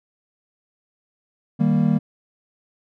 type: chord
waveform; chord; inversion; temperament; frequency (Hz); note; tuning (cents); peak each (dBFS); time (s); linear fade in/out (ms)
triangle; Eb major; none; equal; 155.56 / 196 / 233.1; Eb3 / G3 / Bb3; 0 / 0 / 0; -18; 1.59-1.99; 20
effects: none